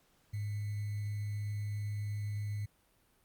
sine tone with sample-and-hold, 103.83 Hz, G#2, in tune, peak -34 dBFS, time 0.33-2.66 s, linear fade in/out 10 ms, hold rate 2100 Hz, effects pink hiss -70 dBFS RMS until 3.24 s + Opus 48 kbps

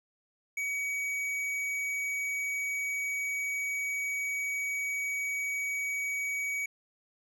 sine tone with tanh clipping, 2263 Hz, C#7, 35 cents sharp, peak -32 dBFS, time 0.57-6.66 s, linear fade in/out 5 ms, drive 11 dB, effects none

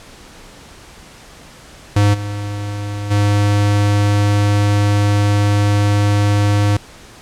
square tone with level steps, 102.6 Hz, G#2, 21 cents flat, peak -10 / -22 / -12 dBFS, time 1.96-6.77 s, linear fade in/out 5 ms, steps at 2.13 / 3.1 s, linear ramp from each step 20 ms, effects pink hiss -40 dBFS RMS until 7.21 s + low-pass 9000 Hz 12 dB/octave

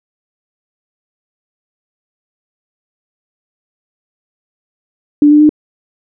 sine tone with pitch steps, 293.7 / 298.1 / 302.7 Hz, D4 / D4 / D#4, 0 / +26 / -48 cents, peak -3 dBFS, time 5.22-5.493 s, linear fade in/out 2 ms, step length 91 ms, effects none

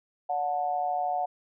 sine tone with amplitude modulation, 729 Hz, F#5, 26 cents flat, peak -22 dBFS, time 0.29-1.26 s, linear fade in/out 10 ms, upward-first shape sine, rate 153 Hz, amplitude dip 80%, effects none

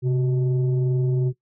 sine tone pair together, 131.2 / 371.1 Hz, C3 / F#4, +5 / +5 cents, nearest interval octave + tritone, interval 1800 cents, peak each -17 / -25 dBFS, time 0.02-1.33 s, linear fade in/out 50 ms, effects noise-tail reverb RT60 0.1 s tail -18 dB re dry + tanh soft clip ceiling -15 dBFS

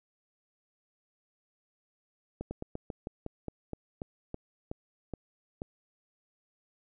slowing click train, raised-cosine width 2 ms, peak -23 dBFS, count 14, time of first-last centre 2.41-5.619 s, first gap 100 ms, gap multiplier 1.14, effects none

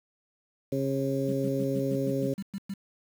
harmonic tone, 135.9 Hz, C#3, 34 cents flat, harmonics 1 / 2 / 3 / 4, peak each -32 / -30 / -32 / -32 dBFS, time 0.72-2.34 s, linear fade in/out 5 ms
sine tone bursts, 196 Hz, G3, in tune, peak -31 dBFS, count 10, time 1.28-2.74 s, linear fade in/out 5 ms, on 47 ms, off 110 ms
effects 8-bit

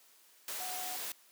sine tone in noise, 735 Hz, F#5, 12 cents flat, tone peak -43 dBFS, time 0.6-0.96 s, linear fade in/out 2 ms, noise white, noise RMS -40 dBFS, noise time 0.48-1.12 s, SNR -6 dB, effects white hiss -63 dBFS RMS until 1.31 s + high-pass 300 Hz 12 dB/octave

